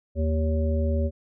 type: harmonic tone with a mistuned harmonic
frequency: 78 Hz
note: D#2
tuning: 5 cents sharp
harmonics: 1 / 3 / 5 / 7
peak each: -22 / -30 / -34 / -31 dBFS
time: 0.15-1.11 s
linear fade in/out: 50 ms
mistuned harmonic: 7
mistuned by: +47 cents
effects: none